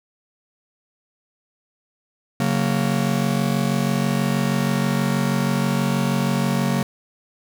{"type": "chord", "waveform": "45% pulse", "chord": "F# major", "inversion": "second", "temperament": "just", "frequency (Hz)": [138.75, 185, 231.2], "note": ["C#3", "F#3", "A#3"], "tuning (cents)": [2, 0, -14], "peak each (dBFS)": -23, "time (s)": [2.4, 6.83], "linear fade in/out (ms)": 2, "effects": []}